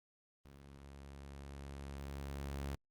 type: tone with level ramp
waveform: sawtooth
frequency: 69.5 Hz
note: C#2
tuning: 5 cents sharp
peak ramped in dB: -51 to -35 dBFS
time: 0.45-2.75 s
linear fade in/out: 0 ms
effects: Opus 32 kbps